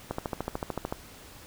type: click train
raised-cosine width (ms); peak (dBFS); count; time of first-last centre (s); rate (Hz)
1; -16; 12; 0.11-0.925; 13.5
effects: pink hiss -49 dBFS RMS until 1.46 s